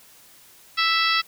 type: harmonic tone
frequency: 659.3 Hz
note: E5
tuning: in tune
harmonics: 2 / 3 / 4 / 5 / 6 / 7 / 8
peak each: -23 / -25 / -26 / -27 / -28 / -28 / -29 dBFS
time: 0.77-1.22 s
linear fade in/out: 20 ms
effects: white hiss -51 dBFS RMS until 1.27 s